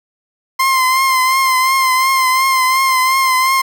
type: tone with vibrato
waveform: 30% pulse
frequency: 1046.5 Hz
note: C6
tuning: in tune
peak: -8 dBFS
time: 0.59-3.62 s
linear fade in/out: 10 ms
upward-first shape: triangle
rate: 2.8 Hz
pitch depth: 45 cents each way
effects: 7-bit